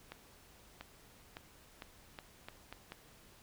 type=accelerating click train; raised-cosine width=0.3 ms; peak=-29 dBFS; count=8; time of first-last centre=0.12-2.921 s; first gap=690 ms; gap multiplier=0.81; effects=pink hiss -61 dBFS RMS until 3.42 s